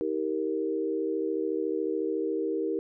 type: chord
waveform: sine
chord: Eb major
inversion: none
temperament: equal with one note detuned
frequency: 318.4 / 392 / 466.2 Hz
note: Eb4 / G4 / Bb4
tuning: +40 / 0 / 0 cents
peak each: -31 dBFS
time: 0.01-2.79 s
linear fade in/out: 0 ms
effects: none

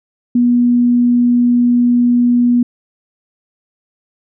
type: tone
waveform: sine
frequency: 242.4 Hz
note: B3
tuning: 32 cents flat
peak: -8 dBFS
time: 0.35-2.63 s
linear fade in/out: 5 ms
effects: none

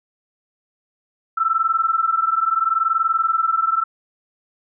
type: tone pair together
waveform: sine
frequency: 1318.5 / 1339.2 Hz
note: E6 / E6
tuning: 0 / +27 cents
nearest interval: unison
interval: 27 cents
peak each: -19 dBFS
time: 1.37-3.84 s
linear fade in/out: 10 ms
effects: none

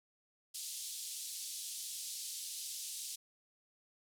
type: band-pass noise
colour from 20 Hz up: white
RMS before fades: -44 dBFS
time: 0.54-3.16 s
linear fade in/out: 10 ms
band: 3500 to 11000 Hz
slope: 24 dB/octave
effects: none

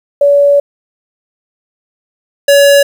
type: tone pair in turn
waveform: sine / square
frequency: 570 / 565.1 Hz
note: C#5 / C#5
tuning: +48 / +33 cents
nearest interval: unison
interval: 15 cents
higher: first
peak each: -4 dBFS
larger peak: neither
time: 0.21-0.6 / 2.48-2.83 s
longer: first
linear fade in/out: 5 ms
effects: 7-bit

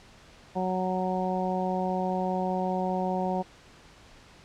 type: harmonic tone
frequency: 185 Hz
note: F#3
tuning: in tune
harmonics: 1 / 2 / 3 / 4 / 5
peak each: -30 / -34 / -33 / -31 / -35 dBFS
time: 0.55-3.43 s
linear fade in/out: 20 ms
effects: pink hiss -53 dBFS RMS until 4.44 s + low-pass 6000 Hz 12 dB/octave

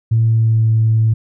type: tone with pitch glide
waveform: sine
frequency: 113.3 to 111.29 Hz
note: A#2 to A2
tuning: -49 to +20 cents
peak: -9 dBFS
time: 0.11-1.14 s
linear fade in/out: 10 ms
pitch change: -31 cents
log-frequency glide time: 0.23-0.69 s
effects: tanh soft clip ceiling -5 dBFS

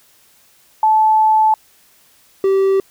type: tone pair in turn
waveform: sine / triangle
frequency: 870 / 387.5 Hz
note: A5 / G4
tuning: -20 / -20 cents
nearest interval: octave + major second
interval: 1400 cents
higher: first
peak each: -9 dBFS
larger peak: neither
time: 0.83-1.54 / 2.44-2.8 s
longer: first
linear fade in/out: 2 ms
effects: white hiss -52 dBFS RMS until 2.9 s

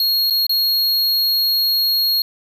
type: tone with dropouts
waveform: square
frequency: 4290 Hz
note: C8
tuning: 42 cents sharp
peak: -15 dBFS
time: 0-2.22 s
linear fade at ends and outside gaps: 2 ms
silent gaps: 0.3-0.306 / 0.467-0.494 s
effects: 8-bit

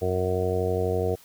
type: harmonic tone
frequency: 92.1 Hz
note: F#2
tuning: 7 cents flat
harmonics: 1 / 2 / 3 / 4 / 5 / 6 / 7 / 8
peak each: -28 / -35 / -38 / -31 / -26 / -38 / -32 / -36 dBFS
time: 0.01-1.16 s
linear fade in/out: 20 ms
effects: white hiss -53 dBFS RMS until 1.24 s

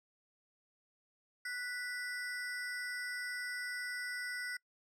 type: ring-modulated tone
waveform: square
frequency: 1725 Hz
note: A6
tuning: 35 cents flat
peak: -36 dBFS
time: 1.45-4.57 s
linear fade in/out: 5 ms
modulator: 247 Hz
effects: noise-tail reverb RT60 0.1 s tail -24 dB re dry + low-pass 10000 Hz 12 dB/octave

